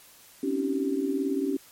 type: tone cluster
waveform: sine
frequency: 263.6 / 281.5 / 321.9 / 386.5 Hz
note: C4 / C#4 / E4 / G4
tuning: +13 / +27 / -41 / -24 cents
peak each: -33 / -27 / -35 / -30 dBFS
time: 0.43-1.57 s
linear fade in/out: 5 ms
effects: white hiss -53 dBFS RMS until 1.71 s + MP3 64 kbps